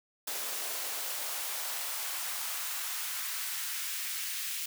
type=noise with high-pass filter sweep; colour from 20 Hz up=white; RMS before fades=-36 dBFS; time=0.27-4.66 s; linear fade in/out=5 ms; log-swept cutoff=400 to 2200 Hz; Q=1.1; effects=none